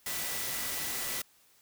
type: tone in noise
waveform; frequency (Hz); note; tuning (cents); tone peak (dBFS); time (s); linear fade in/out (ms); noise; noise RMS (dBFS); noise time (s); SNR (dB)
sine; 1974; B6; -1; -45; 0.06-1.22; 5; white; -35; 0.06-1.22; -13
effects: white hiss -64 dBFS RMS until 1.61 s